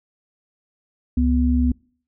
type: tone pair together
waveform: sine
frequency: 69.3 / 247 Hz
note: C#2 / B3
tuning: 0 / 0 cents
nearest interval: octave + minor seventh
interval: 2200 cents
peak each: -18 dBFS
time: 1.17-1.72 s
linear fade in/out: 5 ms
effects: noise-tail reverb RT60 0.5 s tail -26 dB re dry